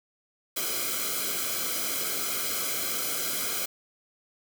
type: noise with comb filter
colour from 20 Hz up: white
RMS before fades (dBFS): -30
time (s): 0.56-3.66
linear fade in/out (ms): 10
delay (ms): 1.1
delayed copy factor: -0.95
effects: none